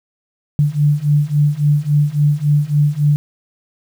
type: beating tone pair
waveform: sine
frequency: 145.2 / 148.8 Hz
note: D3 / D3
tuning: -19 / +23 cents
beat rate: 3.6 Hz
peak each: -15 / -14 dBFS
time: 0.59-3.16 s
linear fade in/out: 0 ms
effects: 7-bit